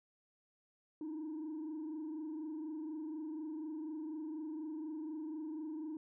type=tone with frequency modulation; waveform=sine; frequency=311.1 Hz; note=D#4; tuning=in tune; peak=-38 dBFS; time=1.01-5.97 s; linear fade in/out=2 ms; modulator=24.1 Hz; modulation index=0.64; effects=tanh soft clip ceiling -38 dBFS